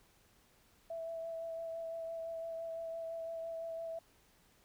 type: tone with vibrato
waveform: sine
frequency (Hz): 659.3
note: E5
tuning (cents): 0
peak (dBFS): -39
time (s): 0.9-3.99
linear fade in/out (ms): 5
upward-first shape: sine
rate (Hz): 5.9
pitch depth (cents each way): 15
effects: pink hiss -68 dBFS RMS until 4.64 s